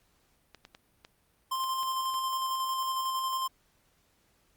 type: clicks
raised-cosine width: 0.2 ms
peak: -30 dBFS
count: 7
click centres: 0.547 / 0.651 / 0.749 / 1.049 / 1.639 / 1.832 / 2.141 s
type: tone with tremolo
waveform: square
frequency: 1049 Hz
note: C6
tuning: 4 cents sharp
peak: -29 dBFS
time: 1.51-3.48 s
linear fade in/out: 10 ms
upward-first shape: square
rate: 11 Hz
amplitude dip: 25%
effects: pink hiss -69 dBFS RMS until 4.56 s + Opus 48 kbps